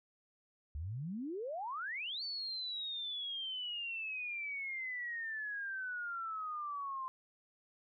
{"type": "exponential two-way sweep", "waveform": "sine", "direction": "up then down", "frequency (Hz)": [68.1, 4544, 1039], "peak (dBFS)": -38, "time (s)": [0.75, 7.08], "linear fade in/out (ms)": 0, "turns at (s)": 2.23, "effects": []}